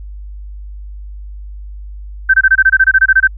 sine tone bursts, 1549 Hz, G6, 21 cents flat, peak -4 dBFS, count 14, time 2.29-3.275 s, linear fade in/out 10 ms, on 49 ms, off 23 ms, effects added 50 Hz sine -26 dBFS peak until 3.37 s

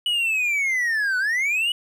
triangle linear two-way sweep, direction down then up, 2960 to 1469 to 2960 Hz, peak -18 dBFS, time 0.06-1.72 s, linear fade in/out 2 ms, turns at 1.18 s, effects none

